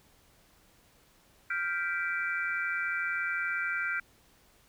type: chord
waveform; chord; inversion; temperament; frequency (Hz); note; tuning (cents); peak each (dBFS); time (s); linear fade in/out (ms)
sine; G dominant seventh; third; equal with one note detuned; 1396.9 / 1568 / 1975.5 / 2334; F6 / G6 / B6 / D7; 0 / 0 / 0 / -11; -33 / -34 / -38 / -36; 1.5-4; 5
effects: pink hiss -63 dBFS RMS until 4.68 s